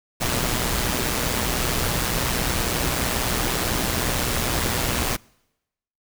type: noise with amplitude modulation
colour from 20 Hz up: pink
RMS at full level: -21 dBFS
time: 0.2-5.17 s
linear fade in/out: 20 ms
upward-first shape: sine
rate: 122 Hz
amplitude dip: 55%
effects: noise-tail reverb RT60 0.9 s tail -26 dB re dry